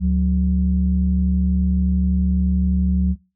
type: tone pair together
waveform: sine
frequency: 72.4 / 184.13 Hz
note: D2 / F#3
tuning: -24 / -8 cents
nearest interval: octave + major third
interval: 1616 cents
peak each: -17 dBFS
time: 0-3.16 s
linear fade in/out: 50 ms
effects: noise-tail reverb RT60 0.3 s tail -23 dB re dry + tanh soft clip ceiling -7 dBFS